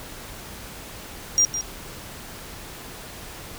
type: tone with echo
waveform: sine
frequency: 5700 Hz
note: F8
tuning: 34 cents sharp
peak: -12 dBFS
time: 1.38-1.45 s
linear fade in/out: 0 ms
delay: 160 ms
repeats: 1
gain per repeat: -12 dB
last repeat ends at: 1.61 s
effects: tanh soft clip ceiling -13 dBFS + pink hiss -39 dBFS RMS until 3.58 s